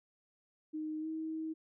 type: tone with pitch glide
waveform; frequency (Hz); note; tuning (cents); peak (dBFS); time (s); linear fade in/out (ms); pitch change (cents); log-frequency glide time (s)
sine; 310 to 318; D#4 to D#4; -6 to +38; -36; 0.73-1.54; 20; +44; 1-1.07
effects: none